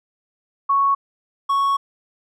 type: tone pair in turn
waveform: sine / triangle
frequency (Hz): 1108.7 / 1108.7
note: C#6 / C#6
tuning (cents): 0 / 0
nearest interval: unison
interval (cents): 0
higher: neither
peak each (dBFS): -14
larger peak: neither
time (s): 0.69-0.95 / 1.49-1.77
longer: second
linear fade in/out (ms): 10
effects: none